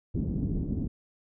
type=low-pass noise; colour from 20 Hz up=white; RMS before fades=-30 dBFS; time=0.14-0.88 s; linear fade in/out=10 ms; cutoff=260 Hz; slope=24 dB/octave; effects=none